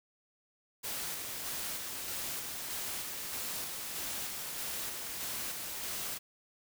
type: noise with tremolo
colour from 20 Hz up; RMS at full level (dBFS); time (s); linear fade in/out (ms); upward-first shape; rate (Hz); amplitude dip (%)
white; -38; 0.83-6.19; 20; square; 1.6; 25
effects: none